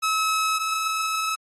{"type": "tone pair in turn", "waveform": "sawtooth", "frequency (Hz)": [1290, 1295.5], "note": ["E6", "E6"], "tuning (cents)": [-38, -30], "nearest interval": "unison", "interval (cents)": 8, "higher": "second", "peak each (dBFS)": [-17, -20], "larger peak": "first", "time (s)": [[0.02, 0.59], [0.59, 1.36]], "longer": "second", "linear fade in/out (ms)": 20, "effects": ["AAC 32 kbps"]}